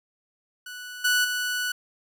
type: tone with level steps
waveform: sawtooth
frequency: 1480 Hz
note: F#6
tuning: in tune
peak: -33 / -16 / -22 dBFS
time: 0.66-1.72 s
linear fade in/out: 5 ms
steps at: 1.04 / 1.24 s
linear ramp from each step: 10 ms
effects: none